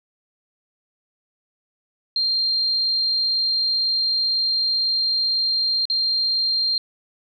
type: tone with dropouts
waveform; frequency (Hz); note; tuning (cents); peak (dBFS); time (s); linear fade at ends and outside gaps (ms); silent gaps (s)
sine; 4186; C8; 0; -18; 2.16-6.78; 2; 5.854-5.899
effects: none